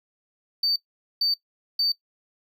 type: tone bursts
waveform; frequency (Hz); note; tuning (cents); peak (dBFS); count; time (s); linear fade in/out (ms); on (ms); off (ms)
triangle; 4589; D8; -41; -18; 3; 0.63-1.92; 5; 130; 450
effects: noise-tail reverb RT60 0.1 s tail -19 dB re dry + tanh soft clip ceiling -14 dBFS